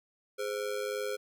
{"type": "ring-modulated tone", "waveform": "square", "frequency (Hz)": 467.2, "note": "A#4", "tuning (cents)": 4, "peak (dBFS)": -30, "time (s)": [0.38, 1.17], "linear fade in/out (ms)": 20, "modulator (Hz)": 51.4, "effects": []}